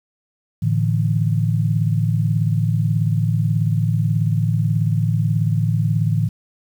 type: chord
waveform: sine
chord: A suspended fourth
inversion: none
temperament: just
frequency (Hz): 110 / 146.67 / 165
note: A2 / D3 / E3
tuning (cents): 0 / -2 / +2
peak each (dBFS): -18 / -21 / -21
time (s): 0.62-6.29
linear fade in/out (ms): 10
effects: 8-bit